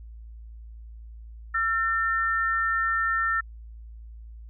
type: tone pair together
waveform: sine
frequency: 1348.5 / 1800 Hz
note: E6 / A6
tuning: +39 / +39 cents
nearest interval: perfect fourth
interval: 500 cents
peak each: -25 / -25 dBFS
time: 1.54-3.41 s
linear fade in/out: 10 ms
effects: added 56 Hz sine -40 dBFS peak until 4.49 s